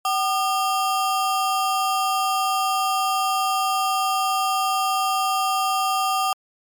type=ring-modulated tone; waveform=square; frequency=987.8 Hz; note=B5; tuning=in tune; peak=-17 dBFS; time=0.05-6.33 s; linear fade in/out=2 ms; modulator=224 Hz; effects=MP3 96 kbps